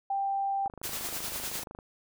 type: tone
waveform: sine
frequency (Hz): 788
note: G5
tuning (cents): +9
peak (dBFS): -27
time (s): 0.1-0.68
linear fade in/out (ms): 5
type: click train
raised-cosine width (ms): 1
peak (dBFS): -29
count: 30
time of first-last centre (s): 0.66-1.788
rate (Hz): 25.7
type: noise with tremolo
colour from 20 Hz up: white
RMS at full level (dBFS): -34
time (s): 0.83-1.64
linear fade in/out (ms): 10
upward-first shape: sine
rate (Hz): 9.9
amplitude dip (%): 45
effects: none